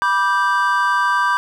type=chord; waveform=triangle; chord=G major; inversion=first; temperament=just; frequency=980 / 1176 / 1568 Hz; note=B5 / D6 / G6; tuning=-14 / +2 / 0 cents; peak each=-17 dBFS; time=0.02-1.37 s; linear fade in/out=0 ms; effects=none